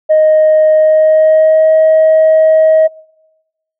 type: tone with pitch glide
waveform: sine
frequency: 622.3 to 633.2 Hz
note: D#5 to D#5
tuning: 0 to +30 cents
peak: -3 dBFS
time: 0.09-2.88 s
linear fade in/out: 20 ms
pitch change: +30 cents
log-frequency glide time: 0.74-1.72 s
effects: noise-tail reverb RT60 1.0 s tail -26 dB re dry + tanh soft clip ceiling -2 dBFS